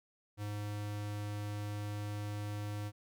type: tone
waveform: square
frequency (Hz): 103.83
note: G#2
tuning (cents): 0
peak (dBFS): -38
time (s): 0.37-2.92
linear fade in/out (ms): 50
effects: none